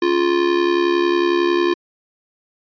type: tone with amplitude modulation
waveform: square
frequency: 349.2 Hz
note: F4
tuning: in tune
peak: -12 dBFS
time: 0.02-1.74 s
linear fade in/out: 5 ms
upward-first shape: sine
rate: 71 Hz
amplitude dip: 70%
effects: resampled to 11025 Hz